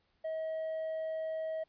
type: tone with hard clipping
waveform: triangle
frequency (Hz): 638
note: D#5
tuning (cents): +43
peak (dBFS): -33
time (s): 0.24-1.64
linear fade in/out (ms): 10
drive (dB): 1
effects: pink hiss -75 dBFS RMS until 1.68 s + resampled to 11025 Hz